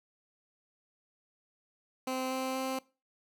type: tone with pitch steps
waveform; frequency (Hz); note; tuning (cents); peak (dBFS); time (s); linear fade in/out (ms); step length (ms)
15% pulse; 259.3 / 261.2 / 262.8; C4 / C4 / C4; -15 / -3 / +8; -26; 2.07-2.79; 5; 240
effects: noise-tail reverb RT60 0.3 s tail -21 dB re dry